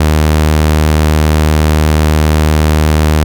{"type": "tone", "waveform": "sawtooth", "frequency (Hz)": 77, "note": "D#2", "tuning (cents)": -17, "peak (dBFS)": -3, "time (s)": [0, 3.24], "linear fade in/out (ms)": 5, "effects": []}